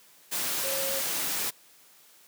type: tone in noise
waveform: sine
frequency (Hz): 541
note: C#5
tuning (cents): -42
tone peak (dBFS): -33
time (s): 0.63-1.01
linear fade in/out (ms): 20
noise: white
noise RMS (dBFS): -30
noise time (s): 0.31-1.51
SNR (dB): -6
effects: white hiss -57 dBFS RMS until 2.27 s + high-pass 150 Hz 12 dB/octave